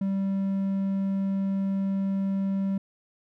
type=tone; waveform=triangle; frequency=194.7 Hz; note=G3; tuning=12 cents flat; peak=-22 dBFS; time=0.01-2.78 s; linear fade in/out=5 ms; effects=none